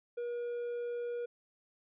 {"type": "tone", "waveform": "triangle", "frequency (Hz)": 478.9, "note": "A#4", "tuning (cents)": 47, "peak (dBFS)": -33, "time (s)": [0.17, 1.26], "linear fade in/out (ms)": 10, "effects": ["resampled to 8000 Hz"]}